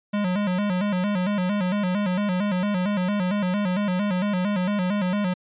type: tone with vibrato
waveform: square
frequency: 193.4 Hz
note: G3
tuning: 23 cents flat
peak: -22 dBFS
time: 0.13-5.34 s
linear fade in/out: 10 ms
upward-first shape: square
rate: 4.4 Hz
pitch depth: 110 cents each way
effects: resampled to 8000 Hz